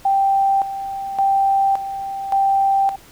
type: tone with tremolo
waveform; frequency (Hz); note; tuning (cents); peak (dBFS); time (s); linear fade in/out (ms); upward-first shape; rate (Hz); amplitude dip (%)
sine; 784; G5; 0; -13; 0.05-2.96; 5; square; 0.88; 70
effects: pink hiss -46 dBFS RMS until 3.11 s